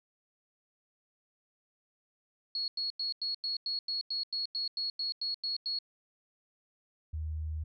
sine tone bursts, 4337 Hz, C#8, 39 cents flat, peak -31 dBFS, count 15, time 2.55-5.788 s, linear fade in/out 2 ms, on 130 ms, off 92 ms
sine tone, 78 Hz, D#2, 5 cents sharp, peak -33 dBFS, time 7.13-7.64 s, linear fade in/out 10 ms
effects none

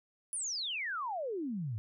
sine exponential sweep, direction down, 10240 to 100 Hz, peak -34 dBFS, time 0.33-1.78 s, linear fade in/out 0 ms, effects none

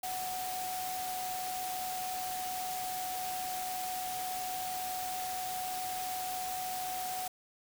sine tone in noise, 740 Hz, F#5, in tune, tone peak -36 dBFS, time 0.03-7.28 s, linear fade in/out 5 ms, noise white, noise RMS -41 dBFS, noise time 0.03-7.28 s, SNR +2 dB, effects none

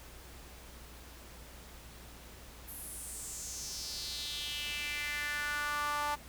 sawtooth tone with high-pass filter sweep, 293.7 Hz, D4, in tune, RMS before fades -38 dBFS, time 2.67-6.16 s, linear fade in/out 20 ms, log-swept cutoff 12000 to 930 Hz, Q 3.7, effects added 60 Hz sine -53 dBFS peak until 6.28 s + pink hiss -53 dBFS RMS until 6.28 s

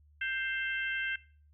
harmonic tone with a mistuned harmonic, 524 Hz, C5, 2 cents sharp, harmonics 3 / 4 / 5 / 6, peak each -33 / -38 / -39 / -44 dBFS, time 0.21-1.16 s, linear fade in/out 5 ms, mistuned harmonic 5, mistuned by +36 cents, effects noise-tail reverb RT60 0.4 s tail -19 dB re dry + added 74 Hz sine -59 dBFS peak until 1.53 s

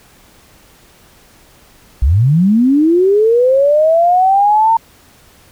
sine linear sweep, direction up, 55.1 to 918 Hz, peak -7 dBFS, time 2.02-4.77 s, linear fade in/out 5 ms, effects pink hiss -46 dBFS RMS until 5.51 s

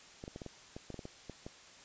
clicks, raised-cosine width 2 ms, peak -30 dBFS, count 12, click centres 0.239 / 0.279 / 0.361 / 0.418 / 0.463 / 0.765 / 0.903 / 0.943 / 0.992 / 1.054 / 1.297 / 1.465 s, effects white hiss -56 dBFS RMS until 1.84 s + resampled to 16000 Hz

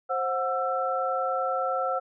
sine tone cluster, 528 / 731 / 1335 Hz, C5 / F#5 / E6, +16 / -21 / +22 cents, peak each -29 dBFS, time 0.09-2 s, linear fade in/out 20 ms, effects none

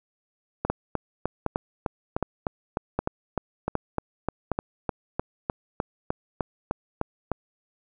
two click trains, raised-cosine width 1 ms, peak -11 / -10 dBFS, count 23 / 6, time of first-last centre 0.65-7.317 / 0.7-4.517 s, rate 3.3 / 1.31 Hz, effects none

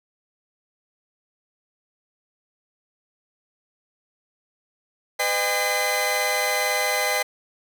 sawtooth tone cluster, 505 / 609 / 806 / 2042 Hz, B4 / D#5 / G5 / C7, +39 / -37 / +48 / -43 cents, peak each -25 / -24 / -23 / -21 dBFS, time 5.19-7.23 s, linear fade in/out 10 ms, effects none

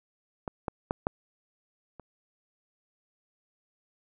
clicks, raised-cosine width 1 ms, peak -19 / -16 / -13 / -12 / -30 dBFS, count 5, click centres 0.478 / 0.682 / 0.909 / 1.069 / 1.997 s, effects none

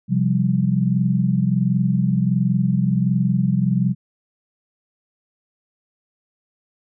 sine chord, C suspended fourth, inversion none, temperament equal, 130.81 / 174.61 / 196 Hz, C3 / F3 / G3, 0 / 0 / 0 cents, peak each -20 dBFS, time 0.08-3.95 s, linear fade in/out 50 ms, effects none

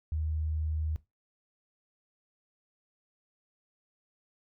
sine tone, 77.9 Hz, D#2, 3 cents sharp, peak -29 dBFS, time 0.12-0.96 s, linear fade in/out 0 ms, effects noise-tail reverb RT60 0.2 s tail -17 dB re dry

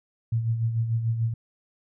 sine tone with tremolo, 114.4 Hz, A#2, 32 cents flat, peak -20 dBFS, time 0.32-1.34 s, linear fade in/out 5 ms, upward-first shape sine, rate 6.8 Hz, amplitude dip 55%, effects none

